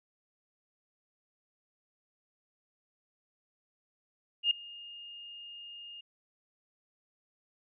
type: tone with ADSR envelope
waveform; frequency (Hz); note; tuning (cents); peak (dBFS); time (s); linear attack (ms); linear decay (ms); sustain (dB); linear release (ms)
sine; 2833; F7; +24; -21; 4.43-6.01; 79; 4; -23; 7
effects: none